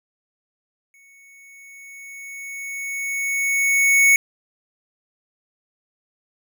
square tone with exponential growth, 2217 Hz, C#7, in tune, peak -11 dBFS, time 0.94-4.16 s, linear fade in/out 1 ms, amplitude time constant 700 ms, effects none

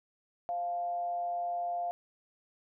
sine tone with frequency modulation, 698.5 Hz, F5, in tune, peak -31 dBFS, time 0.49-1.91 s, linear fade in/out 0 ms, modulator 171 Hz, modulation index 0.26, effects none

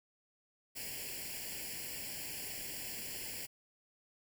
white noise with comb filter, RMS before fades -43 dBFS, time 0.75-3.47 s, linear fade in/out 20 ms, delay 0.4 ms, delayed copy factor +0.9, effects none

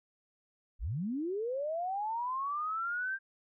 sine linear sweep, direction up, 32.7 to 1594 Hz, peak -32 dBFS, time 0.79-3.19 s, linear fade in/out 50 ms, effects none

